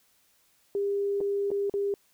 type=tone with dropouts; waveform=sine; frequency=401.3 Hz; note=G4; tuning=41 cents sharp; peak=-25 dBFS; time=0.75-1.94 s; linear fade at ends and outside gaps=1 ms; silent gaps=1.205-1.211 / 1.505-1.515 / 1.697-1.739 s; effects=white hiss -66 dBFS RMS until 2.13 s